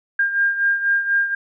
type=beating tone pair; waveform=sine; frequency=1605 / 1609.1 Hz; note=G6 / G6; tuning=+40 / +45 cents; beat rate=4.1 Hz; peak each=-17 / -23 dBFS; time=0.19-1.35 s; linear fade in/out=5 ms; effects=none